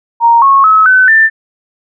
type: tone with pitch steps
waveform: sine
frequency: 932.3 / 1096 / 1288.4 / 1514.5 / 1780.4 Hz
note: A#5 / C#6 / E6 / F#6 / A6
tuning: 0 / -20 / -40 / +40 / +20 cents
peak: -3 dBFS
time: 0.2-1.3 s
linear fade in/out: 50 ms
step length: 220 ms
effects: none